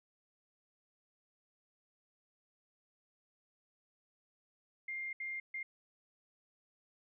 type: tone bursts at uneven times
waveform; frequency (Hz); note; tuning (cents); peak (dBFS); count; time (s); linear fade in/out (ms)
sine; 2112; C7; +16; -38; 3; 4.88-5.13 / 5.2-5.4 / 5.54-5.63; 5
effects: none